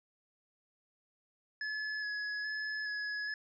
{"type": "tone with vibrato", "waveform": "square", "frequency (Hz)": 1701, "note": "G#6", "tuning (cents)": 41, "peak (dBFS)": -36, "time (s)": [1.61, 3.34], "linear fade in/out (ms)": 2, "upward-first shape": "square", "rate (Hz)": 1.2, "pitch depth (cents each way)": 14, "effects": ["resampled to 16000 Hz"]}